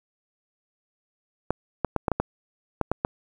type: clicks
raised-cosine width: 1 ms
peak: -8 dBFS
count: 9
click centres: 1.506 / 1.847 / 1.963 / 2.082 / 2.117 / 2.2 / 2.813 / 2.916 / 3.049 s
effects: 8-bit